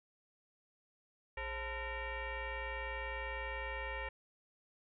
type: tone with frequency modulation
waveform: sine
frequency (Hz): 890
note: A5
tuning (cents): +20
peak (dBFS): -38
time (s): 1.37-4.09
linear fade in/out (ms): 5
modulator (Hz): 474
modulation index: 3.4
effects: none